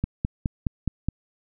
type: click train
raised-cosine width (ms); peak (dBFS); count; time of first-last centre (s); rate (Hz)
5; -11; 6; 0.04-1.086; 4.78
effects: none